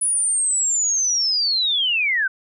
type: linear sweep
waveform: sine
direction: down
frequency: 9956 to 1480 Hz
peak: -17 dBFS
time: 0.01-2.28 s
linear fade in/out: 10 ms
effects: none